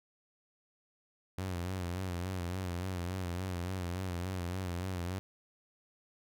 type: tone with vibrato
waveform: sawtooth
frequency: 90.5 Hz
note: F#2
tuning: 38 cents flat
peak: -31 dBFS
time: 1.38-5.19 s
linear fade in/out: 0 ms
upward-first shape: sine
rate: 3.5 Hz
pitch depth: 82 cents each way
effects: none